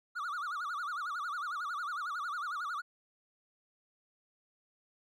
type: tone with vibrato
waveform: triangle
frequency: 1287 Hz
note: E6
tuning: 42 cents flat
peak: -33 dBFS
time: 0.15-2.82 s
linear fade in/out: 20 ms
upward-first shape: sine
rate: 11 Hz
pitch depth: 220 cents each way
effects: none